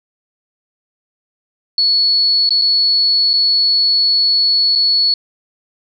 sine tone with dropouts, 4400 Hz, C#8, 14 cents flat, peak -10 dBFS, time 1.78-5.14 s, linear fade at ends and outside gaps 2 ms, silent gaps 2.492-2.506 / 2.615-2.619 / 3.333-3.337 / 4.753-4.757 s, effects none

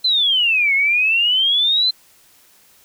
sine exponential two-way sweep, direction down then up, 4125 to 2157 to 4125 Hz, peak -13 dBFS, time 0.04-1.91 s, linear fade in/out 10 ms, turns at 0.74 s, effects white hiss -52 dBFS RMS until 2.84 s

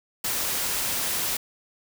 white noise, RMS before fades -27 dBFS, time 0.24-1.37 s, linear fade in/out 5 ms, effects none

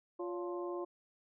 harmonic tone with a mistuned harmonic, 175.5 Hz, F3, 9 cents sharp, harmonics 2 / 3 / 4 / 5 / 6, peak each -38 / -45 / -49 / -52 / -47 dBFS, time 0.19-0.85 s, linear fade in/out 10 ms, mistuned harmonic 3, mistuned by +120 cents, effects none

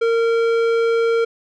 square tone with low-pass filter, 460 Hz, A#4, 23 cents flat, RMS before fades -17 dBFS, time 0.01-1.25 s, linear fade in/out 10 ms, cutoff 2600 Hz, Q 0.54, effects none

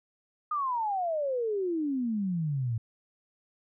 sine exponential sweep, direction down, 1244.5 to 109.7 Hz, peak -27 dBFS, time 0.51-2.78 s, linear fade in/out 5 ms, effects none

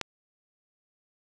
click, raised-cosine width 0.2 ms, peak -13 dBFS, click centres 0.013 s, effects none

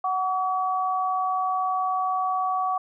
sine tone pair together, 744 / 1137.5 Hz, F#5 / C#6, +9 / +44 cents, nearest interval perfect fifth, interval 735 cents, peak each -25 dBFS, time 0.04-2.78 s, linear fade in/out 5 ms, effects none

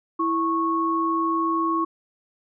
sine tone pair together, 329.4 / 1101.6 Hz, E4 / C#6, -1 / -11 cents, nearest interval octave + major sixth, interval 2090 cents, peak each -24 / -22 dBFS, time 0.19-1.85 s, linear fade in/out 10 ms, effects none

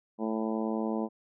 harmonic tone, 110.5 Hz, A2, 8 cents sharp, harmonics 2 / 3 / 4 / 5 / 6 / 7 / 8 / 9, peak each -31 / -35 / -37 / -39 / -41 / -42 / -43 / -44 dBFS, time 0.18-1.09 s, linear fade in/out 50 ms, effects none

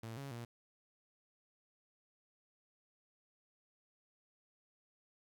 sawtooth tone with pitch steps, 113.3 / 138.6 / 118.1 Hz, A#2 / C#3 / A#2, -49 / 0 / +23 cents, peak -40 dBFS, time 0.03-0.45 s, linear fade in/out 5 ms, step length 140 ms, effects 12-bit

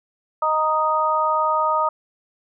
harmonic tone, 311.1 Hz, D#4, in tune, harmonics 2 / 3 / 4, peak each -24 / -21 / -20 dBFS, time 0.42-1.89 s, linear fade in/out 5 ms, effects none

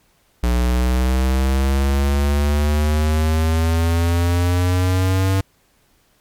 square exponential sweep, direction up, 59.8 to 96.6 Hz, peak -15 dBFS, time 0.43-5.41 s, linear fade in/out 5 ms, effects pink hiss -59 dBFS RMS until 6.2 s + MP3 96 kbps

